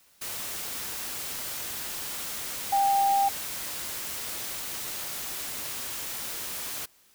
sine tone in noise, 794 Hz, G5, 22 cents sharp, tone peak -20 dBFS, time 2.72-3.29 s, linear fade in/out 10 ms, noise white, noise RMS -35 dBFS, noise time 0.21-6.86 s, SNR +12 dB, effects white hiss -61 dBFS RMS until 7.14 s

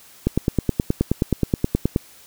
click train, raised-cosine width 3 ms, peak -4 dBFS, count 17, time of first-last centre 0.27-1.961 s, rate 9.46 Hz, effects white hiss -48 dBFS RMS until 2.26 s

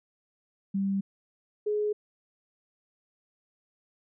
sine tone pair in turn, 196 / 419.9 Hz, G3 / G#4, 0 / +19 cents, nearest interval octave + minor second, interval 1319 cents, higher second, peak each -25 dBFS, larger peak neither, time 0.74-1.01 / 1.66-1.93 s, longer neither, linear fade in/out 10 ms, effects none

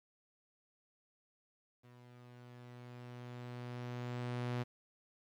sawtooth tone with level ramp, 122.5 Hz, B2, 14 cents flat, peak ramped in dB -54 to -31 dBFS, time 1.83-4.64 s, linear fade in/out 20 ms, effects low-pass 4000 Hz 12 dB/octave + 12-bit

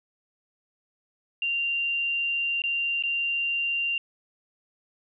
sine tone with dropouts, 2777 Hz, F7, 10 cents flat, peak -24 dBFS, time 1.42-3.98 s, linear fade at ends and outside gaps 2 ms, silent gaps 2.62-2.638 / 3.025-3.036 s, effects none

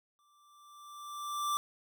square tone with exponential growth, 1174.7 Hz, D6, in tune, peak -29 dBFS, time 0.19-1.57 s, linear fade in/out 0 ms, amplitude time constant 300 ms, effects none

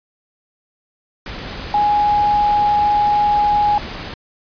sine tone in noise, 830.6 Hz, G#5, in tune, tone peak -12 dBFS, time 1.74-3.78 s, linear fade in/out 2 ms, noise pink, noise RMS -29 dBFS, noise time 1.26-4.14 s, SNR +14 dB, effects resampled to 11025 Hz

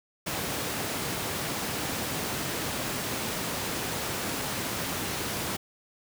pink high-pass noise, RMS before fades -32 dBFS, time 0.26-5.57 s, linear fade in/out 10 ms, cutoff 110 Hz, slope 12 dB/octave, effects none

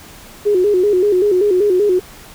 sine tone with vibrato, 388.6 Hz, G4, 15 cents flat, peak -10 dBFS, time 0.45-2 s, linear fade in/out 20 ms, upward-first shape square, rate 5.2 Hz, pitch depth 110 cents each way, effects pink hiss -39 dBFS RMS until 2.34 s

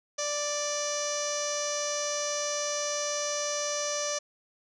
sawtooth tone with low-pass filter, 587.3 Hz, D5, in tune, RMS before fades -31 dBFS, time 0.18-4.19 s, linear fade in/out 10 ms, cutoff 6000 Hz, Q 9.5, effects none

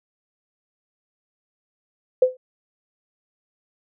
sine tone with exponential decay, 510 Hz, C5, 44 cents flat, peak -8 dBFS, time 2.22-2.37 s, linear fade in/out 5 ms, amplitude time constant 31 ms, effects none

